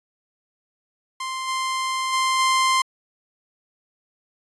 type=tone with level steps; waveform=sawtooth; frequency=1046.5 Hz; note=C6; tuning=in tune; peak=-23 / -19 / -15 / -13 dBFS; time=1.2-2.82 s; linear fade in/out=5 ms; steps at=1.47 / 2.12 / 2.38 s; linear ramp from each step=20 ms; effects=resampled to 24000 Hz